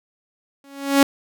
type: tone with exponential growth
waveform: sawtooth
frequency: 277.7 Hz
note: C#4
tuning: 3 cents sharp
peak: -5 dBFS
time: 0.64-1.03 s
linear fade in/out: 2 ms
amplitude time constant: 84 ms
effects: none